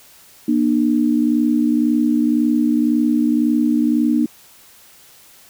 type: tone pair together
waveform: sine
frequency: 238.1 / 300 Hz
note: A#3 / D4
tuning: +37 / +37 cents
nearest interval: major third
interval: 400 cents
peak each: -16 dBFS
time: 0.48-4.26 s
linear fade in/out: 5 ms
effects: white hiss -47 dBFS RMS until 5.49 s